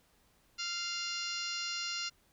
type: harmonic tone with a mistuned harmonic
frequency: 698.5 Hz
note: F5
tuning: in tune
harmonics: 2 / 3 / 4 / 5 / 6 / 7 / 8 / 9 / 10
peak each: -43 / -46 / -41 / -49 / -41 / -43 / -43 / -54 / -49 dBFS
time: 0.58-2.1 s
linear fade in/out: 20 ms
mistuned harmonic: 2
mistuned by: -16 cents
effects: pink hiss -69 dBFS RMS until 2.32 s